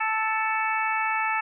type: harmonic tone with a mistuned harmonic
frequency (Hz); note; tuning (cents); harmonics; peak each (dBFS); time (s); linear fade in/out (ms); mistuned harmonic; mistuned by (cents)
439.2; A4; -3; 2 / 3 / 4 / 5 / 6; -27 / -29 / -30 / -31 / -32; 0-1.41; 10; 5; +29
effects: none